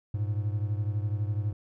triangle beating tone pair, 102 / 114 Hz, G#2 / A#2, -31 / -38 cents, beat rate 12 Hz, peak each -26 / -31 dBFS, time 0.14-1.53 s, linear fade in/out 5 ms, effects none

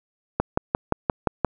click train, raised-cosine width 1 ms, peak -5 dBFS, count 7, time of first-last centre 0.4-1.447 s, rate 5.73 Hz, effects none

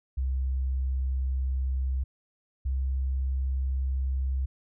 sine tone pair in turn, 65.41 / 65.98 Hz, C2 / C2, 0 / +15 cents, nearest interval unison, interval 15 cents, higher second, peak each -25 dBFS, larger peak neither, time 0.17-2.04 / 2.65-4.46 s, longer first, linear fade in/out 10 ms, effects none

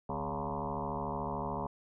sine tone with frequency modulation, 560 Hz, C#5, 18 cents sharp, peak -33 dBFS, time 0.09-1.67 s, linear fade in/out 5 ms, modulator 73.6 Hz, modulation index 6.6, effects none

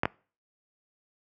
clicks, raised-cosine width 0.5 ms, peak -9 dBFS, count 2, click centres 0.034 / 0.055 s, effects noise-tail reverb RT60 0.4 s tail -24 dB re dry + high-pass 80 Hz 12 dB/octave

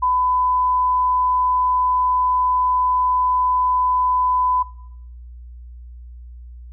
sine tone, 1003 Hz, B5, 26 cents sharp, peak -15 dBFS, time 0.02-4.63 s, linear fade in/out 10 ms, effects noise-tail reverb RT60 0.8 s tail -21 dB re dry + added 60 Hz sine -35 dBFS peak until 6.72 s

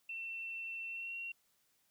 sine tone with pitch glide, 2694 to 2740 Hz, E7 to F7, +37 to -34 cents, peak -40 dBFS, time 0.09-1.32 s, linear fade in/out 5 ms, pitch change +29 cents, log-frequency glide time 0.87-1.15 s, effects white hiss -75 dBFS RMS until 1.9 s

